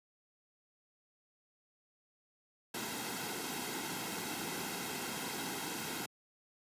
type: noise with comb filter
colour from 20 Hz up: pink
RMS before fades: -39 dBFS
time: 2.74-6.06 s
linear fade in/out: 5 ms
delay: 1.7 ms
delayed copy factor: -0.6
effects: high-pass 200 Hz 12 dB/octave + resampled to 32000 Hz